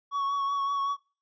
triangle tone with vibrato, 1117 Hz, C#6, 13 cents sharp, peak -24 dBFS, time 0.11-0.97 s, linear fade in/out 50 ms, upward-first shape sine, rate 5.3 Hz, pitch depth 22 cents each way, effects noise-tail reverb RT60 0.4 s tail -23 dB re dry + resampled to 16000 Hz

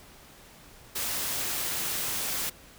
white noise, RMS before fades -31 dBFS, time 0.95-2.5 s, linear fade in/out 10 ms, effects pink hiss -52 dBFS RMS until 2.78 s

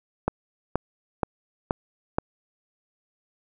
click train, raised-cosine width 1 ms, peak -8 dBFS, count 5, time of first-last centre 0.28-2.185 s, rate 2.1 Hz, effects none

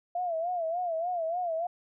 sine tone with vibrato, 684 Hz, F5, 36 cents flat, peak -28 dBFS, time 0.15-1.67 s, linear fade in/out 5 ms, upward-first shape sine, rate 3.4 Hz, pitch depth 110 cents each way, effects none

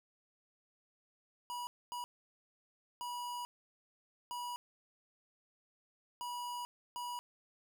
square tone bursts at uneven times, 971 Hz, B5, 30 cents flat, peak -40 dBFS, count 6, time 1.5-1.67 / 1.92-2.04 / 3.01-3.45 / 4.31-4.56 / 6.21-6.65 / 6.96-7.19 s, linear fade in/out 0 ms, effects none

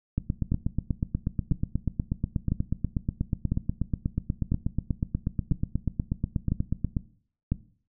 two click trains, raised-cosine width 5 ms, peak -12 / -13 dBFS, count 8 / 57, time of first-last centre 0.52-7.52 / 0.18-6.968 s, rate 1 / 8.25 Hz, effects noise-tail reverb RT60 0.5 s tail -17 dB re dry

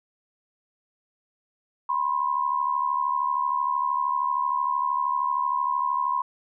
sine tone pair together, 987.8 / 1060.8 Hz, B5 / C6, 0 / +23 cents, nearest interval minor second, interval 123 cents, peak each -25 dBFS, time 1.89-6.22 s, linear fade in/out 5 ms, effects none

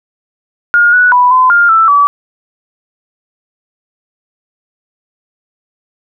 sine tone with pitch steps, 1423 / 1474 / 988 / 1020 / 1405 / 1326 / 1147 Hz, F6 / F#6 / B5 / C6 / F6 / E6 / D6, +32 / -7 / 0 / -44 / +10 / +10 / -41 cents, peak -4 dBFS, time 0.74-2.07 s, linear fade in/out 0 ms, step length 190 ms, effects none

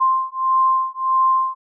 sine beating tone pair, 1048 / 1049.6 Hz, C6 / C6, +2 / +5 cents, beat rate 1.6 Hz, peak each -18 dBFS, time 0-1.55 s, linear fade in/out 20 ms, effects none

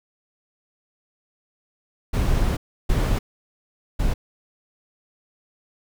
brown noise bursts at uneven times, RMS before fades -20 dBFS, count 3, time 2.13-2.57 / 2.89-3.19 / 3.99-4.14 s, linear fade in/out 10 ms, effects none

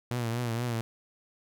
sawtooth tone with vibrato, 118.4 Hz, A#2, 27 cents sharp, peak -25 dBFS, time 0.11-0.81 s, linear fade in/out 0 ms, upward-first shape triangle, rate 4.2 Hz, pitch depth 84 cents each way, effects none

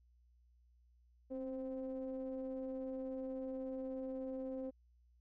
triangle ring-modulated tone, 128.6 Hz, C3, 30 cents flat, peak -35 dBFS, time 1.3-4.71 s, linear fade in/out 20 ms, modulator 394 Hz, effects added 60 Hz sine -66 dBFS peak until 5.2 s

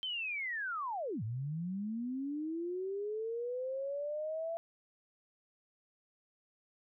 sine linear two-way sweep, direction down then up, 3136 to 103.83 to 673 Hz, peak -35 dBFS, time 0.03-4.57 s, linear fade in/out 0 ms, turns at 1.23 s, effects none

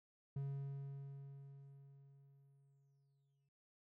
triangle tone with exponential decay, 138.59 Hz, C#3, in tune, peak -37 dBFS, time 0.36-3.49 s, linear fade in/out 5 ms, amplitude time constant 680 ms, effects noise-tail reverb RT60 0.5 s tail -24 dB re dry

